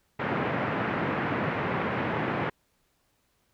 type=band-pass noise; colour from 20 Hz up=pink; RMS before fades=-29 dBFS; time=0.19-2.5 s; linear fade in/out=10 ms; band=120 to 2200 Hz; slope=24 dB/octave; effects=pink hiss -71 dBFS RMS until 3.53 s